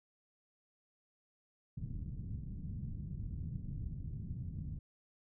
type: low-pass noise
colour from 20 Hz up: white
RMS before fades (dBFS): -42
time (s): 1.77-4.79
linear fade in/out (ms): 5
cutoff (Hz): 160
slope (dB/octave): 24
effects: none